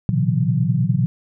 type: tone cluster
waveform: sine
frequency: 116.5 / 126.2 / 141 / 160.8 / 181.7 Hz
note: A#2 / B2 / C#3 / E3 / F#3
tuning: -1 / +38 / +30 / -43 / -31 cents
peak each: -22 dBFS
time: 0.09-1.06 s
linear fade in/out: 0 ms
effects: none